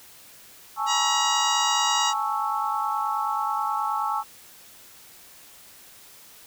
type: chord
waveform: sine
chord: A major seventh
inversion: third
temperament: equal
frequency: 830.6 / 880 / 1108.7 / 1318.5 Hz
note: G#5 / A5 / C#6 / E6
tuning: 0 / 0 / 0 / 0 cents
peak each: -29 dBFS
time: 0.76-4.24 s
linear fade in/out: 50 ms
type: harmonic tone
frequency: 955 Hz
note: A#5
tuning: 42 cents sharp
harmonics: 1 / 2 / 3 / 4 / 5 / 6 / 7 / 8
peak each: -30 / -33 / -28 / -29 / -34 / -31 / -33 / -34 dBFS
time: 0.86-2.14 s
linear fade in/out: 50 ms
effects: white hiss -49 dBFS RMS until 6.46 s